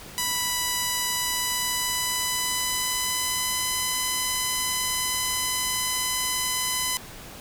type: tone with pitch glide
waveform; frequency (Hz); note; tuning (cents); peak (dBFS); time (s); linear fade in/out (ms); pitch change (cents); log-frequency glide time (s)
5% pulse; 987.8 to 1009.7; B5 to B5; 0 to +38; -12; 0.18-6.97; 0; +38; 1.05-3.68
effects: pink hiss -42 dBFS RMS until 7.4 s